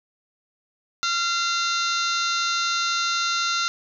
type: harmonic tone with a mistuned harmonic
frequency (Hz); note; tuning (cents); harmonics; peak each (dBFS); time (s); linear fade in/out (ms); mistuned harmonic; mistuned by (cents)
688; F5; -26; 2 / 3 / 4 / 5 / 6 / 7 / 8 / 9 / 10; -24 / -35 / -32 / -30 / -29 / -35 / -37 / -32 / -42; 1.03-3.68; 0; 5; +95
effects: none